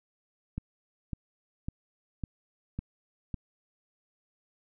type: click train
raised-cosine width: 5 ms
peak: -21 dBFS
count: 6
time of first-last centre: 0.58-3.342 s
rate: 1.81 Hz
effects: none